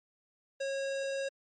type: tone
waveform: square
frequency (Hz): 546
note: C#5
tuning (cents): -26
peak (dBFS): -33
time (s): 0.6-1.29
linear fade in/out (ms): 10
effects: MP3 32 kbps